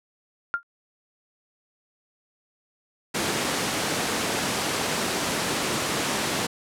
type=tone with exponential decay; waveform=sine; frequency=1396.9 Hz; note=F6; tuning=in tune; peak=-17 dBFS; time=0.54-0.63 s; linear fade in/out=0 ms; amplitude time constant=18 ms
type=high-pass noise; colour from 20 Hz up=pink; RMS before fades=-26 dBFS; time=3.14-6.47 s; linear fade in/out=10 ms; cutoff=180 Hz; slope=12 dB/octave
effects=low-pass 10000 Hz 12 dB/octave